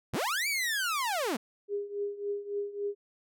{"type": "linear two-way sweep", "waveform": "sawtooth", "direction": "up then down", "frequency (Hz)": [49.96, 2347, 198], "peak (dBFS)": -25, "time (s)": [0.13, 1.37], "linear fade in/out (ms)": 10, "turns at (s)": 0.48}
{"type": "tone with tremolo", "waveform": "sine", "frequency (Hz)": 406.8, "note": "G#4", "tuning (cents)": -36, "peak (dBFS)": -28, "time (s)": [1.68, 2.95], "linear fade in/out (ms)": 50, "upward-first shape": "triangle", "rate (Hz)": 3.6, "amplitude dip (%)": 85}
{"effects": []}